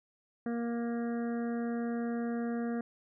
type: harmonic tone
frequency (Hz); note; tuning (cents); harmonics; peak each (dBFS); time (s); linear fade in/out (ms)
234.9; A#3; +13; 1 / 2 / 3 / 5 / 6 / 7 / 8; -32 / -39 / -44 / -52 / -52 / -51 / -55; 0.46-2.81; 2
effects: none